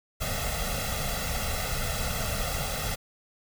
pink noise with comb filter, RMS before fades -30 dBFS, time 0.2-2.96 s, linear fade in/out 20 ms, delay 1.5 ms, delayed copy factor +0.9, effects none

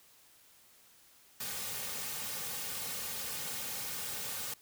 white noise with comb filter, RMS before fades -39 dBFS, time 1.4-4.54 s, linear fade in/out 5 ms, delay 3 ms, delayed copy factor -0.65, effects white hiss -62 dBFS RMS until 4.61 s

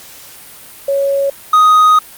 sine / triangle tone pair in turn, 555 / 1248.9 Hz, C#5 / D#6, +2 / +6 cents, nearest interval octave + major second, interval 1404 cents, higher second, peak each -11 / -3 dBFS, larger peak second, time 0.88-1.3 / 1.53-1.99 s, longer second, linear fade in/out 5 ms, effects white hiss -36 dBFS RMS until 2.17 s + Opus 48 kbps

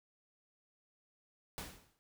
pink noise with exponential decay, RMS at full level -41 dBFS, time 1.58-1.99 s, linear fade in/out 0 ms, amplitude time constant 87 ms, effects none

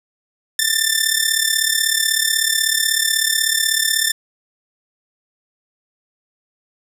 10% pulse tone with amplitude modulation, 1781 Hz, A6, 21 cents sharp, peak -3 dBFS, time 0.59-4.12 s, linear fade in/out 2 ms, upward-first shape sine, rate 36.2 Hz, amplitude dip 75%, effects none

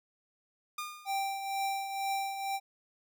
sawtooth tone with exponential decay, 1214 Hz, D#6, 43 cents flat, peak -30 dBFS, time 0.78-1.34 s, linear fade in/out 5 ms, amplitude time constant 120 ms
square tone with tremolo, 784 Hz, G5, in tune, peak -30 dBFS, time 1.05-2.6 s, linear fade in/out 50 ms, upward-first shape triangle, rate 2.1 Hz, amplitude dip 60%
effects none

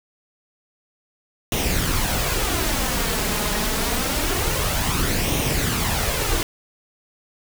pink noise with flanger, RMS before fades -22 dBFS, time 1.52-6.43 s, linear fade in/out 2 ms, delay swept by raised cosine 0.32 to 4.82 ms, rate 0.26 Hz, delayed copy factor +0.5, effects none

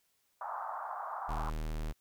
pink band-pass noise, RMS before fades -40 dBFS, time 0.41-1.5 s, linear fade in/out 2 ms, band 710 to 1300 Hz, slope 48 dB/octave
square tone, 38.89 Hz, D#1, in tune, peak -35 dBFS, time 1.28-1.93 s, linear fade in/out 20 ms
effects white hiss -75 dBFS RMS until 2 s

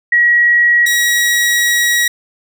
sine / sawtooth tone pair in turn, 1911 / 1911 Hz, A#6 / A#6, +43 / +43 cents, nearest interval unison, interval 0 cents, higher neither, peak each -7 dBFS, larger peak neither, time 0.12-0.86 / 0.86-2.08 s, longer second, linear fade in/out 5 ms, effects none

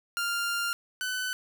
sawtooth tone pair in turn, 1396.9 / 1505.7 Hz, F6 / F#6, 0 / +30 cents, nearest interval minor second, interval 130 cents, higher second, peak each -24 / -26 dBFS, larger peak first, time 0.17-0.73 / 1.01-1.33 s, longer first, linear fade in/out 0 ms, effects 10-bit

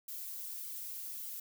violet noise with flanger, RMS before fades -43 dBFS, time 0.08-1.4 s, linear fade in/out 5 ms, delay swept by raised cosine 1.1 to 4.8 ms, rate 1.7 Hz, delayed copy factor -0.5, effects none

